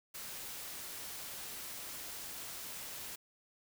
white noise, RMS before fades -45 dBFS, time 0.14-3.16 s, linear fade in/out 10 ms, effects none

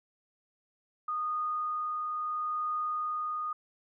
sine tone with tremolo, 1232 Hz, D#6, 17 cents flat, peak -29 dBFS, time 1.08-3.53 s, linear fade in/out 5 ms, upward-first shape triangle, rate 0.75 Hz, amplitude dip 25%, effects none

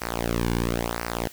sawtooth tone with flanger, 58.27 Hz, A#1, in tune, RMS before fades -27 dBFS, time 0.01-1.28 s, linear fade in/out 10 ms, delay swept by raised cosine 0.28 to 1.58 ms, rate 0.98 Hz, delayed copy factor -0.9, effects white hiss -47 dBFS RMS until 1.32 s

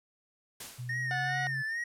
white noise with exponential decay, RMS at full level -39 dBFS, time 0.6-1.16 s, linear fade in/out 5 ms, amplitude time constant 120 ms
sine tone with pitch glide, 123.47 to 135.42 Hz, B2 to C#3, 0 to -40 cents, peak -36 dBFS, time 0.78-1.63 s, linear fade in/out 20 ms, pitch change +160 cents, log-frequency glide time 0.93-1.22 s
triangle tone with vibrato, 1818 Hz, A#6, 44 cents flat, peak -30 dBFS, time 0.89-1.84 s, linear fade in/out 5 ms, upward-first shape sine, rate 2.4 Hz, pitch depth 76 cents each way
harmonic tone, 732 Hz, F#5, 19 cents flat, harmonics 1 / 2 / 3 / 4 / 5 / 6 / 7 / 8, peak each -34 / -39 / -47 / -48 / -49 / -51 / -53 / -55 dBFS, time 1.11-1.47 s, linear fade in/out 0 ms
effects low-pass 12000 Hz 12 dB/octave

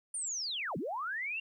sine linear two-way sweep, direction down then up, 9260 to 133.1 to 2796 Hz, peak -34 dBFS, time 0.14-1.4 s, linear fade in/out 5 ms, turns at 0.77 s, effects 12-bit

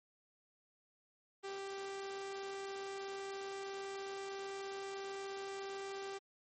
sawtooth tone, 392 Hz, G4, in tune, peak -38 dBFS, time 1.43-6.19 s, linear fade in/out 20 ms, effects MP3 32 kbps

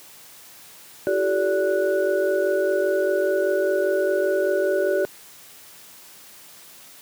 sine tone cluster, 335.1 / 383 / 428 / 579 / 1474 Hz, E4 / G4 / A4 / D5 / F#6, +29 / -40 / -48 / -25 / -7 cents, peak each -31 / -22 / -29 / -22 / -31 dBFS, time 1.07-5.05 s, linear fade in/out 0 ms, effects white hiss -46 dBFS RMS until 7.01 s + high-pass 100 Hz 12 dB/octave

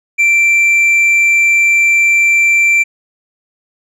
sine tone with tanh clipping, 2349 Hz, D7, in tune, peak -8 dBFS, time 0.18-2.84 s, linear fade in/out 20 ms, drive 4 dB, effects none

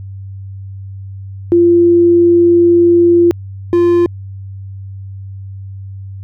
sine / triangle tone pair in turn, 344.6 / 347 Hz, F4 / F4, -23 / -11 cents, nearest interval unison, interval 12 cents, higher second, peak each -5 dBFS, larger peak neither, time 1.52-3.31 / 3.73-4.06 s, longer first, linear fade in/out 0 ms, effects added 97 Hz sine -25 dBFS peak until 6.23 s

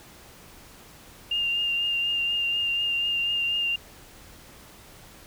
sine tone with vibrato, 2802 Hz, F7, 5 cents sharp, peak -23 dBFS, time 1.31-3.76 s, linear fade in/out 5 ms, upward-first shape triangle, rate 4.1 Hz, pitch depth 22 cents each way, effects pink hiss -49 dBFS RMS until 5.26 s

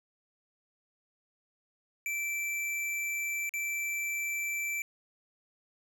square tone with dropouts, 2334 Hz, D7, 11 cents flat, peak -32 dBFS, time 2.06-4.82 s, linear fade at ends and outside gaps 1 ms, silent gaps 3.493-3.538 s, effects none

